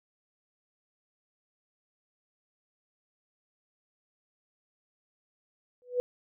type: tone with exponential growth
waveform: sine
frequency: 493.9 Hz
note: B4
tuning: in tune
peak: -21 dBFS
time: 5.82-6 s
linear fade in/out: 0 ms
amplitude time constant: 37 ms
effects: none